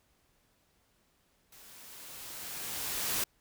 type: noise with level ramp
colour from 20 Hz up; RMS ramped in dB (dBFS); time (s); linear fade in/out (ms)
white; -55 to -31; 1.52-3.24; 5
effects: pink hiss -71 dBFS RMS until 3.4 s